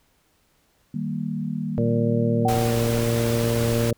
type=chord; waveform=sine; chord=Eb major; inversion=none; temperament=equal; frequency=155.56 / 196 / 233.1 Hz; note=Eb3 / G3 / Bb3; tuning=0 / 0 / 0 cents; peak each=-29 dBFS; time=0.94-2.46 s; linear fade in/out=5 ms
type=harmonic tone; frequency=116.54 Hz; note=A#2; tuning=in tune; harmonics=1 / 2 / 3 / 4 / 5; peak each=-23 / -26 / -31 / -26 / -29 dBFS; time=1.78-3.93 s; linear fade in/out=0 ms
type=tone with exponential decay; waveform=sine; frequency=757 Hz; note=F#5; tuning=39 cents sharp; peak=-19 dBFS; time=2.45-3.19 s; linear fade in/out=5 ms; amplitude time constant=160 ms
type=noise; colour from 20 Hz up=pink; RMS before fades=-30 dBFS; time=2.48-3.91 s; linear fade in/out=5 ms
effects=pink hiss -64 dBFS RMS until 3.97 s